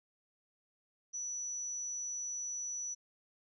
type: tone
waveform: sine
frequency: 5920 Hz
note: F#8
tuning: in tune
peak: -37 dBFS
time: 1.13-2.95 s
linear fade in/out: 20 ms
effects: none